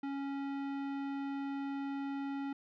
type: tone with tanh clipping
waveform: sine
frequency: 277.2 Hz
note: C#4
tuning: in tune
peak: -38 dBFS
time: 0.03-2.53 s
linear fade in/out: 5 ms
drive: 17 dB
effects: none